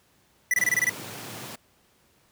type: tone bursts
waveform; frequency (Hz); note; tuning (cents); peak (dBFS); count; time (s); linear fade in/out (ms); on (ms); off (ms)
square; 1975.5; B6; 0; -20; 8; 0.51-0.895; 2; 28; 23
type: high-pass noise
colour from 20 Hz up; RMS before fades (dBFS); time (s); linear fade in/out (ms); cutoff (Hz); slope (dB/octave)
pink; -39; 0.56-1.56; 10; 100; 96
effects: pink hiss -63 dBFS RMS until 2.31 s + high-pass 60 Hz 12 dB/octave